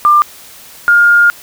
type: tone pair in turn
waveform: sine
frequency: 1193 / 1414.9 Hz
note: D6 / F6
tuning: +27 / +22 cents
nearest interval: minor third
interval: 295 cents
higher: second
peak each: -4 dBFS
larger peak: neither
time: 0.05-0.22 / 0.88-1.3 s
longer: second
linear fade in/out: 0 ms
effects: white hiss -36 dBFS RMS until 1.42 s